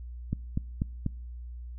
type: click train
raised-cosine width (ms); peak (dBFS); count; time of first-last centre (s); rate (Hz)
5; -15; 4; 0.33-1.063; 4.09
effects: noise-tail reverb RT60 0.6 s tail -26 dB re dry + added 60 Hz sine -38 dBFS peak until 1.78 s